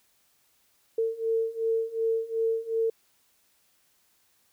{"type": "beating tone pair", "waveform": "sine", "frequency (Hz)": [450, 452.7], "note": ["A4", "A4"], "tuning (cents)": [39, 49], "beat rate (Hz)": 2.7, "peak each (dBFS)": [-29, -27], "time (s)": [0.98, 2.9], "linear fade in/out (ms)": 5, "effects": ["white hiss -67 dBFS RMS until 4.52 s"]}